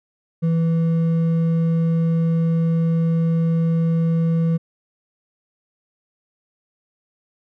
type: tone with hard clipping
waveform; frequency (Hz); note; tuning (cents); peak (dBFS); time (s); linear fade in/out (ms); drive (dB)
triangle; 164.81; E3; 0; -17; 0.42-4.58; 20; 8
effects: none